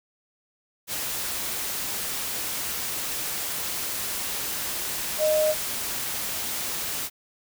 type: tone in noise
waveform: sine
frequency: 617 Hz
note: D#5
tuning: 15 cents flat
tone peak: -19 dBFS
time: 5.18-5.55 s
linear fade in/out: 50 ms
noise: white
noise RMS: -30 dBFS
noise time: 0.87-7.1 s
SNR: +8 dB
effects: none